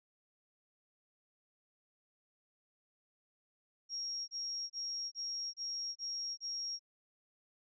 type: tone bursts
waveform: sine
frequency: 5588 Hz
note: F8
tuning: in tune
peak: -37 dBFS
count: 7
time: 3.89-6.794 s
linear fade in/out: 50 ms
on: 390 ms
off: 29 ms
effects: none